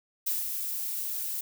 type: noise with ADSR envelope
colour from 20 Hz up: violet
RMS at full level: -28 dBFS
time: 0.26-1.41 s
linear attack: 12 ms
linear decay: 170 ms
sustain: -5 dB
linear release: 5 ms
effects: none